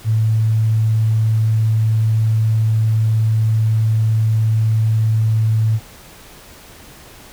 sine tone, 110.4 Hz, A2, 6 cents sharp, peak -12 dBFS, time 0.04-5.8 s, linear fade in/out 50 ms, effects pink hiss -41 dBFS RMS until 7.32 s

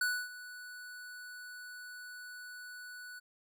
square tone with ADSR envelope, 1480 Hz, F#6, in tune, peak -29 dBFS, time 0.01-3.2 s, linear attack 4 ms, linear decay 270 ms, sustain -17 dB, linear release 18 ms, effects none

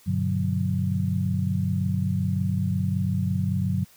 sine chord, G major seventh, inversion none, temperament equal, 98 / 123.47 / 146.83 / 185 Hz, G2 / B2 / D3 / F#3, 0 / 0 / 0 / 0 cents, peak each -26 / -31 / -29 / -26 dBFS, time 0.06-3.85 s, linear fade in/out 20 ms, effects white hiss -55 dBFS RMS until 3.96 s

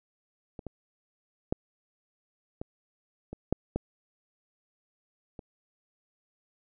clicks, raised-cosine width 2 ms, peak -27 / -24 / -13 / -22 / -25 / -11 / -15 / -28 dBFS, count 8, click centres 0.592 / 0.667 / 1.525 / 2.615 / 3.33 / 3.526 / 3.76 / 5.392 s, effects none

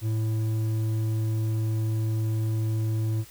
sine tone with hard clipping, 110 Hz, A2, in tune, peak -25 dBFS, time 0.01-3.25 s, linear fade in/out 50 ms, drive 6 dB, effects added 50 Hz sine -59 dBFS peak until 3.3 s + white hiss -50 dBFS RMS until 3.3 s

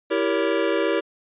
square chord, E diminished seventh, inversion none, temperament equal with one note detuned, 329.6 / 392 / 466.2 / 565.4 Hz, E4 / G4 / Bb4 / Db5, 0 / 0 / 0 / +34 cents, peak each -26 dBFS, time 0.1-1.01 s, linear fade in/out 20 ms, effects resampled to 8000 Hz

